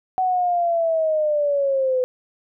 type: linear sweep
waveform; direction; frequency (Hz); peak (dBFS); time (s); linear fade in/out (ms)
sine; down; 751 to 502; -17; 0.18-2.04; 0
effects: none

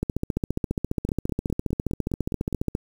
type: two click trains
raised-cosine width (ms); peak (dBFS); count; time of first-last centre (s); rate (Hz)
3; -16 / -11; 8 / 41; 1.09-2.527 / 0.03-2.751; 4.87 / 14.7
effects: 7-bit

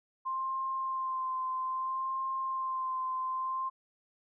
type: tone with vibrato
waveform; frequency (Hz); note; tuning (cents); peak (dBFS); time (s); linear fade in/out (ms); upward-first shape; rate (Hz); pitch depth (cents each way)
sine; 1048; C6; +2; -31; 0.25-3.7; 20; sine; 0.61; 19
effects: none

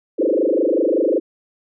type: tone with frequency modulation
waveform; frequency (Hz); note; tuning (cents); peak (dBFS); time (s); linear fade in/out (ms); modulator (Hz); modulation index
sine; 424.4; G#4; +38; -14; 0.18-1.2; 20; 25.3; 4.9
effects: none

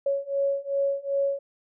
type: beating tone pair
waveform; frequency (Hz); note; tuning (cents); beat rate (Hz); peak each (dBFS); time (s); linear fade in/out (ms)
sine; 554.4 / 557; C#5 / C#5; 0 / +8; 2.6; -27 / -26; 0.06-1.39; 5
effects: none

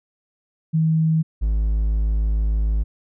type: tone pair in turn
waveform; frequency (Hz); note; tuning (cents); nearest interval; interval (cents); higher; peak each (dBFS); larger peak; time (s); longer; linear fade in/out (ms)
sine / triangle; 159.7 / 53.29; D#3 / G#1; +45 / +45; octave + perfect fifth; 1900; first; -15 / -15; neither; 0.73-1.23 / 1.41-2.84; second; 20
effects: none

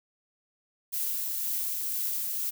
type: noise with tremolo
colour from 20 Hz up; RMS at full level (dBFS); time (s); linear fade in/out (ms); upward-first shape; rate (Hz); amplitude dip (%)
violet; -30; 0.92-2.51; 20; triangle; 2; 25
effects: none

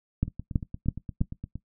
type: two click trains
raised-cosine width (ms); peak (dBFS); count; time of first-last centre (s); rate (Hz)
5; -23 / -11; 12 / 4; 0.28-1.556 / 0.23-1.214; 8.62 / 3.05
effects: noise-tail reverb RT60 0.1 s tail -17 dB re dry

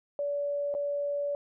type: tone with dropouts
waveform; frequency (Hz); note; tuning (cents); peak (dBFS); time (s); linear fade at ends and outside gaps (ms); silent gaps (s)
sine; 574; D5; -40; -28; 0.19-1.35; 1; 0.741-0.749
effects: none

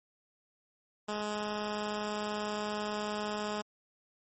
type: tone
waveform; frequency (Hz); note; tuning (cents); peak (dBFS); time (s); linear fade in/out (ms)
10% pulse; 210; G#3; +19; -25; 1.08-3.62; 10
effects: MP3 32 kbps

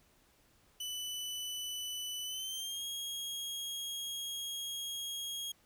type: tone with pitch glide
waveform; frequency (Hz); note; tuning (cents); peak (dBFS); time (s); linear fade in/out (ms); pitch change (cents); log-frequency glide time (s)
sawtooth; 2986 to 3275; F#7 to G#7; +15 to -25; -35; 0.8-5.52; 5; +160; 2.24-2.85
effects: pink hiss -68 dBFS RMS until 5.65 s

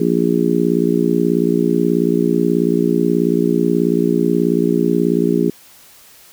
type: harmonic tone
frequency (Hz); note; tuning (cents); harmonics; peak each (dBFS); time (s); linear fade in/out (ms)
58.4; A#1; +4; 3 / 4 / 5 / 6 / 7; -19 / -19 / -19 / -19 / -19; 0-5.5; 5
effects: white hiss -45 dBFS RMS until 6.32 s

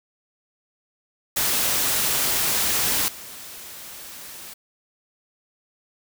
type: noise with level steps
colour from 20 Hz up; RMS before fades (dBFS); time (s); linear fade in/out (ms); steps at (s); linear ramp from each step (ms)
white; -22 / -39; 1.36-4.54; 10; 3.08; 2
effects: none

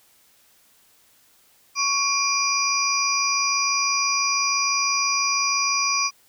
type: tone cluster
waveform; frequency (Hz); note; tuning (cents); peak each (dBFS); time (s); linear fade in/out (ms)
sine; 1114 / 2397 / 4884 / 5810; C#6 / D7 / D#8 / F#8; +8 / +35 / -33 / -32; -25; 1.75-6.11; 50
effects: white hiss -58 dBFS RMS until 6.28 s

